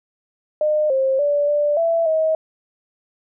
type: tone with pitch steps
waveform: sine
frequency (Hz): 608 / 532 / 580 / 588 / 666 / 635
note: D#5 / C5 / D5 / D5 / E5 / D#5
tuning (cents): -40 / +29 / -22 / +2 / +18 / +35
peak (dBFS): -15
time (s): 0.61-2.35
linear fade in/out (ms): 2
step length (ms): 290
effects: none